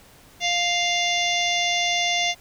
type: harmonic tone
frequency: 699 Hz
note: F5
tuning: 1 cent sharp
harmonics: 1 / 3 / 4 / 5 / 6 / 7 / 8 / 9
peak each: -26 / -25 / -28 / -26 / -36 / -36 / -33 / -32 dBFS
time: 0.4-2.35 s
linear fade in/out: 50 ms
effects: pink hiss -51 dBFS RMS until 2.4 s